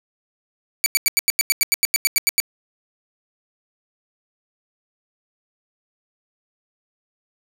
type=tone bursts; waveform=10% pulse; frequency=2285 Hz; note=D7; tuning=48 cents flat; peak=-5 dBFS; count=15; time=0.84-2.401 s; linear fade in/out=0 ms; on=21 ms; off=89 ms; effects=none